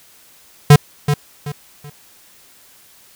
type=tone with echo; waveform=square; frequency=146 Hz; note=D3; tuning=10 cents flat; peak=-3 dBFS; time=0.7-0.76 s; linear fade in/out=5 ms; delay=380 ms; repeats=3; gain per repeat=-10 dB; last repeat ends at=1.9 s; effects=white hiss -48 dBFS RMS until 3.15 s